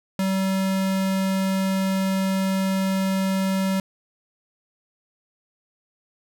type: tone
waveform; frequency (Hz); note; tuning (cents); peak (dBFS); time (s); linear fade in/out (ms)
square; 191.5; G3; -40; -21; 0.19-3.8; 2
effects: none